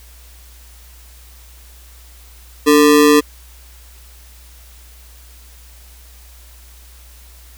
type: ring-modulated tone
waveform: square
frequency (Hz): 370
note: F#4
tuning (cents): 0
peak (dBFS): -5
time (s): 2.66-3.21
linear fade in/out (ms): 20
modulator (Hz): 77.9
effects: added 60 Hz sine -40 dBFS peak until 7.57 s + white hiss -46 dBFS RMS until 7.57 s